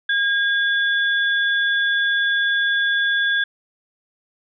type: tone pair together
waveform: sine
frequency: 1623 / 3439 Hz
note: G#6 / A7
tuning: -40 / -40 cents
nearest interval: octave + minor second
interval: 1300 cents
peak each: -17 / -24 dBFS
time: 0.09-3.44 s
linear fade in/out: 5 ms
effects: none